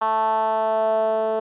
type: tone with band-pass filter sweep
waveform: 10% pulse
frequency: 220 Hz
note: A3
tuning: in tune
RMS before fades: -21 dBFS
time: 0.01-1.4 s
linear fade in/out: 10 ms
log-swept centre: 980 to 540 Hz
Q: 4.1
effects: resampled to 8000 Hz